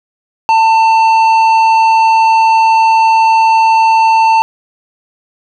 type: tone with tanh clipping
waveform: triangle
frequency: 894 Hz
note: A5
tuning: 27 cents sharp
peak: -7 dBFS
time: 0.49-4.42 s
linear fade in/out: 0 ms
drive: 13 dB
effects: none